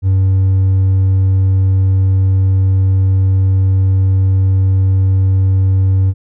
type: tone with hard clipping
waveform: sine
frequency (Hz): 95.5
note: G2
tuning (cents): -45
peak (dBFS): -9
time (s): 0.02-6.14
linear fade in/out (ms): 50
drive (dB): 2
effects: none